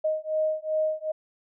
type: beating tone pair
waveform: sine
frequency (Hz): 622.3 / 624.9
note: D#5 / D#5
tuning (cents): 0 / +7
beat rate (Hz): 2.6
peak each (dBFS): -27 / -27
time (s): 0.04-1.12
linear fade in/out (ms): 10
effects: none